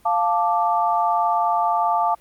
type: chord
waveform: sine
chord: D minor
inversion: first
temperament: equal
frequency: 698.5 / 880 / 1174.7 Hz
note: F5 / A5 / D6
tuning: 0 / 0 / 0 cents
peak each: -21 / -20 / -23 dBFS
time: 0.05-2.15 s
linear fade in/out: 10 ms
effects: pink hiss -55 dBFS RMS until 2.2 s + Opus 32 kbps